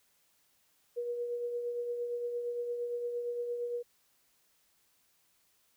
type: tone with tremolo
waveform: sine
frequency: 480.2 Hz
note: B4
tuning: 49 cents flat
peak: -31 dBFS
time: 0.96-3.83 s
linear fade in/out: 20 ms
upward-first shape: triangle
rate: 8.7 Hz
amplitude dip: 45%
effects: white hiss -71 dBFS RMS until 5.76 s